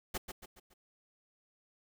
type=noise with echo; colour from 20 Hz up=pink; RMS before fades=-36 dBFS; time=0.14-0.18 s; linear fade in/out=10 ms; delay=140 ms; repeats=4; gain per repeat=-7 dB; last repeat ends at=0.74 s; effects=none